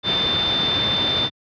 sine tone in noise, 3564 Hz, A7, 22 cents sharp, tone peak -19 dBFS, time 0.03-1.3 s, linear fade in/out 50 ms, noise pink, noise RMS -24 dBFS, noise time 0.03-1.3 s, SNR +2 dB, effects high-pass 100 Hz 12 dB/octave + resampled to 11025 Hz

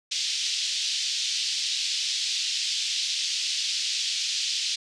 white band-pass noise, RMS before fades -28 dBFS, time 0.11-4.76 s, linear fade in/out 10 ms, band 3000 to 5400 Hz, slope 24 dB/octave, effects resampled to 22050 Hz

